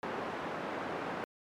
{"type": "band-pass noise", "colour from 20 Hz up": "pink", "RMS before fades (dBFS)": -38, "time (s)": [0.03, 1.24], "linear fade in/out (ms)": 0, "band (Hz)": [290, 1500], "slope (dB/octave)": 12, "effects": ["MP3 96 kbps"]}